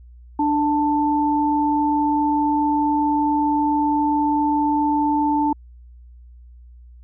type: tone pair together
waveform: sine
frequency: 295.9 / 885 Hz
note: D4 / A5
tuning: +13 / +10 cents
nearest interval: octave + perfect fifth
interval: 1897 cents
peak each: -19 dBFS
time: 0.39-5.53 s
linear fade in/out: 5 ms
effects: added 60 Hz sine -41 dBFS peak until 7.03 s